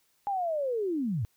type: linear sweep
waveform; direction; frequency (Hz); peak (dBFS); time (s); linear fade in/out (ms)
sine; down; 825 to 92.5; -27; 0.27-1.25; 0
effects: white hiss -70 dBFS RMS until 1.36 s